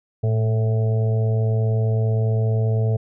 harmonic tone with a mistuned harmonic, 110.3 Hz, A2, 5 cents sharp, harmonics 1 / 2 / 4 / 5 / 6 / 7, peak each -17 / -34 / -28 / -36 / -33 / -44 dBFS, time 0.23-2.97 s, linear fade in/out 10 ms, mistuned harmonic 1, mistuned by +25 cents, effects none

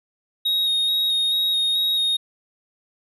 triangle tone with vibrato, 3751 Hz, A#7, 10 cents sharp, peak -17 dBFS, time 0.45-2.17 s, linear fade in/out 10 ms, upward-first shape square, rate 2.3 Hz, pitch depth 15 cents each way, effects none

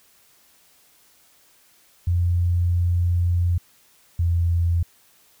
sine tone pair in turn, 87.4 / 85.31 Hz, F2 / F2, +2 / -40 cents, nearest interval unison, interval 42 cents, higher first, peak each -17 dBFS, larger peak neither, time 2.07-3.58 / 4.19-4.83 s, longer first, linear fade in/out 5 ms, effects white hiss -57 dBFS RMS until 5.4 s

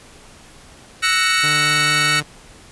25% pulse chord, F# dominant seventh, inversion third, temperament equal with one note detuned, 1318.5 / 1480 / 1864.7 / 2232 Hz, E6 / F#6 / A#6 / C#7, 0 / 0 / 0 / +11 cents, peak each -17 / -17 / -17 / -16 dBFS, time 1.02-2.21 s, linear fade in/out 20 ms
sawtooth tone, 149.2 Hz, D3, 28 cents sharp, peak -21 dBFS, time 1.43-2.23 s, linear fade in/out 10 ms
effects pink hiss -44 dBFS RMS until 2.71 s + resampled to 24000 Hz

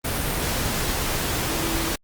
sine tone in noise, 328.3 Hz, E4, 7 cents flat, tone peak -30 dBFS, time 1.49-1.92 s, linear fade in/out 10 ms, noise pink, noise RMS -25 dBFS, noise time 0.04-1.96 s, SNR -8 dB, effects Opus 32 kbps

